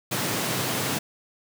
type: high-pass noise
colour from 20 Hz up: pink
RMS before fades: -27 dBFS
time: 0.11-0.99 s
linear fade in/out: 10 ms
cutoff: 100 Hz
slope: 96 dB/octave
effects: none